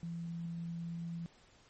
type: tone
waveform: sine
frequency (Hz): 168.6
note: E3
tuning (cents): +39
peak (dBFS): -38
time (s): 0.03-1.26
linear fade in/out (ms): 0
effects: pink hiss -64 dBFS RMS until 1.69 s + MP3 32 kbps